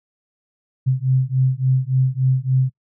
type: beating tone pair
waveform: sine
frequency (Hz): 128.8 / 132.3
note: C3 / C3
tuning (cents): -27 / +20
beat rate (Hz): 3.5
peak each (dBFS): -18 / -18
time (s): 0.86-2.7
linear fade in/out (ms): 20
effects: noise-tail reverb RT60 0.1 s tail -23 dB re dry

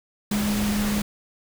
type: tone in noise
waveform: sine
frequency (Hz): 207.7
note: G#3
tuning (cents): 0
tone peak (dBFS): -22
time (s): 0.31-1.02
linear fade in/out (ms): 5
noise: pink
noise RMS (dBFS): -29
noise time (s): 0.31-1.02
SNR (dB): +4
effects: none

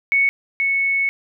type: tone pair in turn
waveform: sine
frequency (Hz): 2217 / 2208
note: C#7 / C#7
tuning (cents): 0 / -7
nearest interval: unison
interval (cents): 7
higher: first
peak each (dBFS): -13 / -16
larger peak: first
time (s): 0.12-0.29 / 0.6-1.09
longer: second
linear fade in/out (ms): 0
effects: none

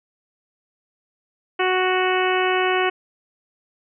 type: harmonic tone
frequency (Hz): 370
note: F#4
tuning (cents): 0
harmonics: 1 / 2 / 3 / 4 / 5 / 6 / 7 / 8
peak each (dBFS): -21 / -24 / -26 / -27 / -28 / -29 / -29 / -30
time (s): 1.59-2.9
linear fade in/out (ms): 10
effects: none

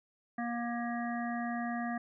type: harmonic tone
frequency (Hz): 237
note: A#3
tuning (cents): +29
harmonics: 1 / 3 / 5 / 7 / 8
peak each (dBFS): -35 / -38 / -45 / -44 / -45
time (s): 0.38-1.98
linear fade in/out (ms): 5
effects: none

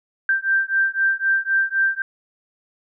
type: beating tone pair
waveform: sine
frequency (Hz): 1570 / 1573.9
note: G6 / G6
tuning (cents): +2 / +7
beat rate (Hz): 3.9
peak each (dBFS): -20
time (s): 0.29-2.02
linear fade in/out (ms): 2
effects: none

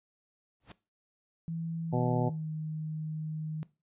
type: noise with exponential growth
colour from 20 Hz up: pink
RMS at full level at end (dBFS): -43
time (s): 0.6-0.72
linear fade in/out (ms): 2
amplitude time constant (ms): 24
type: tone with pitch glide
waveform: sine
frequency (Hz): 164.81 to 155.83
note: E3 to D#3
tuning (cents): 0 to +3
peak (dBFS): -33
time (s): 1.48-3.63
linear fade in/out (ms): 0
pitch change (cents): -97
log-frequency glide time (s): 1.85-2.51
type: harmonic tone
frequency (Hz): 123.47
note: B2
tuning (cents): 0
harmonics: 1 / 2 / 3 / 4 / 5 / 6 / 7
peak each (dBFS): -30 / -33 / -35 / -36 / -37 / -38 / -38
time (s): 1.92-2.3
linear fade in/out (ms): 20
effects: noise-tail reverb RT60 0.3 s tail -19 dB re dry + resampled to 8000 Hz

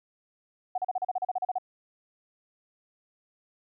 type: tone bursts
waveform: sine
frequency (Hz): 740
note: F#5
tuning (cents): 0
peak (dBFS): -25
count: 13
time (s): 0.75-1.584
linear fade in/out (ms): 5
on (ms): 30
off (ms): 37
effects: none

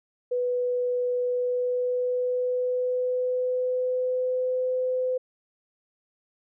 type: tone with pitch glide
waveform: sine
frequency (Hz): 493.9 to 509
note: B4 to C5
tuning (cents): 0 to -48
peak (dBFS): -23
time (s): 0.31-5.18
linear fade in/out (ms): 10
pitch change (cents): +52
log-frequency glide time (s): 1.22-4.74
effects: none

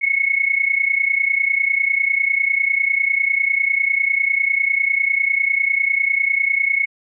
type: tone pair together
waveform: sine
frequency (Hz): 2180 / 2210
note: C#7 / C#7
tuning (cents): -29 / -6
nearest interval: unison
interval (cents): 23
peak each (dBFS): -18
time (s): 0.01-6.86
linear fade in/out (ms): 20
effects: none

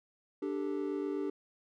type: chord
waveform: triangle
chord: D suspended fourth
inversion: none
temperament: equal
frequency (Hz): 293.7 / 392 / 440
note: D4 / G4 / A4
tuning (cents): 0 / 0 / 0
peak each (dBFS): -34 / -34 / -39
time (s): 0.42-1.3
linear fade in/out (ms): 5
effects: none

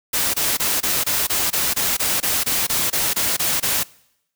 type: noise bursts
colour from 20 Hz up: white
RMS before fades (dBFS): -20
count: 16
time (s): 0.13-3.835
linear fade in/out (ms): 10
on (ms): 210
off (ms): 23
effects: noise-tail reverb RT60 0.8 s tail -23 dB re dry

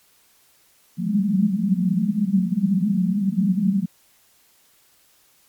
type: band-pass noise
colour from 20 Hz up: pink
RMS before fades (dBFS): -20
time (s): 0.97-3.86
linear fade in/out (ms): 20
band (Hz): 180 to 210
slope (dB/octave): 96
effects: white hiss -58 dBFS RMS until 5.48 s + MP3 96 kbps

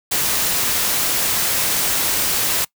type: noise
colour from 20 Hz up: white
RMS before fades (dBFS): -19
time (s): 0.11-2.65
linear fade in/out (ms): 10
effects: noise-tail reverb RT60 0.1 s tail -23 dB re dry

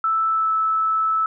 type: tone with pitch glide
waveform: sine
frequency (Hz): 1318.5 to 1308.6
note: E6 to E6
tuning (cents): 0 to -13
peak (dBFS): -17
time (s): 0.04-1.26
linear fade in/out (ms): 2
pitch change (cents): -13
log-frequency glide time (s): 0.28-0.52
effects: none

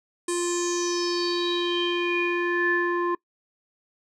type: tone with low-pass filter sweep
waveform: square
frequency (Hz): 349.2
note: F4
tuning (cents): 0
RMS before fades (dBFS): -25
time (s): 0.28-3.15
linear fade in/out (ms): 5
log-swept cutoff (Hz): 8700 to 1300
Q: 7.5
effects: noise-tail reverb RT60 0.1 s tail -23 dB re dry

